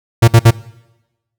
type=tone bursts; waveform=45% pulse; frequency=115.5 Hz; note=A#2; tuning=16 cents flat; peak=-3 dBFS; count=3; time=0.22-0.509 s; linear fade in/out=10 ms; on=59 ms; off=56 ms; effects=noise-tail reverb RT60 1.0 s tail -22 dB re dry